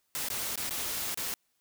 white noise with dropouts, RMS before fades -34 dBFS, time 0.15-1.34 s, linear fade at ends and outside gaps 0 ms, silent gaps 0.286-0.302 / 0.557-0.576 / 0.694-0.708 / 1.144-1.174 s, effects white hiss -75 dBFS RMS until 1.6 s

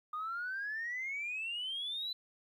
sine exponential sweep, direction up, 1213 to 4040 Hz, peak -35 dBFS, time 0.13-2.13 s, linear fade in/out 5 ms, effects tanh soft clip ceiling -32 dBFS + 12-bit

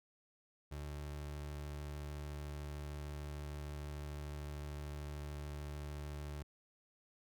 30% pulse tone, 73.42 Hz, D2, in tune, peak -40 dBFS, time 0.71-6.43 s, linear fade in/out 10 ms, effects none

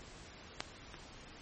clicks, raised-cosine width 0.2 ms, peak -17 / -29 dBFS, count 2, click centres 0.605 / 0.942 s, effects pink hiss -53 dBFS RMS until 1.41 s + MP3 32 kbps

